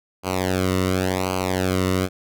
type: tone with flanger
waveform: sawtooth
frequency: 93 Hz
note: F#2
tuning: 9 cents sharp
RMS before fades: -22 dBFS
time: 0.23-2.09 s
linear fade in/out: 50 ms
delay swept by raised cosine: 0.55 to 1.24 ms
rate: 0.91 Hz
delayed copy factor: -0.95
effects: none